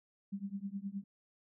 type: tone with tremolo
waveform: sine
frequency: 198.2 Hz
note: G3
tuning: 19 cents sharp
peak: -34 dBFS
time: 0.32-1.04 s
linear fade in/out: 10 ms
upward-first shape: triangle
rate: 9.6 Hz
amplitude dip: 100%
effects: none